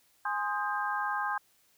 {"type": "chord", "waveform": "sine", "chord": "Ab major seventh", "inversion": "none", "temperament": "equal with one note detuned", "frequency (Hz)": [830.6, 1046.5, 1244.5, 1591.7], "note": ["Ab5", "C6", "Eb6", "G6"], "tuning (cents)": [0, 0, 0, 26], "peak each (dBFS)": [-34, -35, -36, -34], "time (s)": [0.25, 1.38], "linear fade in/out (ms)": 5, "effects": ["white hiss -67 dBFS RMS until 1.77 s"]}